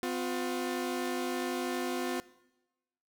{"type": "tone pair together", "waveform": "sawtooth", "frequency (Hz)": [254.7, 356], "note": ["C4", "F4"], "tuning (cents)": [-46, 33], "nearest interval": "tritone", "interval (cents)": 579, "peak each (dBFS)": [-31, -30], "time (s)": [0.03, 2.2], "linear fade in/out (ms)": 0, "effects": ["noise-tail reverb RT60 1.0 s tail -20 dB re dry"]}